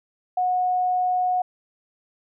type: tone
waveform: sine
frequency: 730 Hz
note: F#5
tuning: 24 cents flat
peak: -19 dBFS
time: 0.37-1.42 s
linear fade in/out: 5 ms
effects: none